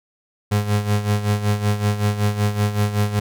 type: tone with tremolo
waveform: 35% pulse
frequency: 103.83 Hz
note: G#2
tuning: in tune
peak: -13 dBFS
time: 0.51-3.2 s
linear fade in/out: 10 ms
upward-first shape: sine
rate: 5.3 Hz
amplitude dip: 70%
effects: none